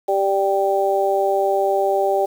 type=harmonic tone; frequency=196 Hz; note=G3; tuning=in tune; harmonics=2 / 3 / 4; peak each=-20 / -20 / -20 dBFS; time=0.08-2.26 s; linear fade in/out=10 ms; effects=7-bit